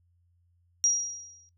sine tone with exponential decay, 5710 Hz, F8, 37 cents sharp, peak -19 dBFS, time 0.84-1.49 s, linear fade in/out 0 ms, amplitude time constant 140 ms, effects noise-tail reverb RT60 0.1 s tail -18 dB re dry + added 87 Hz sine -64 dBFS peak until 1.57 s

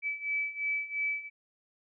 sine beating tone pair, 2300 / 2302.9 Hz, D7 / D7, -37 / -35 cents, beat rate 2.9 Hz, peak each -35 / -32 dBFS, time 0.02-1.3 s, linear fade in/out 50 ms, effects none

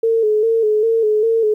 sine tone with vibrato, 440 Hz, A4, in tune, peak -12 dBFS, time 0.03-1.54 s, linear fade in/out 5 ms, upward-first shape square, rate 2.5 Hz, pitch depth 54 cents each way, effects 9-bit

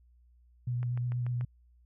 sine tone with vibrato, 122.3 Hz, B2, 16 cents flat, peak -29 dBFS, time 0.67-1.45 s, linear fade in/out 5 ms, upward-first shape triangle, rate 8.3 Hz, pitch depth 21 cents each way
click train, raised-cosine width 0.5 ms, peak -32 dBFS, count 5, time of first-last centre 0.83-1.411 s, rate 6.89 Hz
effects added 60 Hz sine -59 dBFS peak until 1.85 s

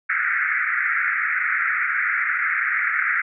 white band-pass noise, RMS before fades -22 dBFS, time 0.09-3.22 s, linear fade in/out 10 ms, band 1300 to 2200 Hz, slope 96 dB/octave, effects none

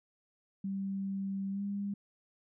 sine tone with pitch glide, 195.1 to 200.9 Hz, G3 to G3, -8 to +43 cents, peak -33 dBFS, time 0.64-1.94 s, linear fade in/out 5 ms, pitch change +51 cents, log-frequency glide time 1.51-1.62 s, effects none

